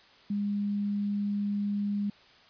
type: tone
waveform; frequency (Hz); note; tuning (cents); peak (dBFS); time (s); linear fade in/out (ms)
sine; 203.8; G#3; -32; -27; 0.3-2.1; 5
effects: white hiss -57 dBFS RMS until 2.49 s + resampled to 11025 Hz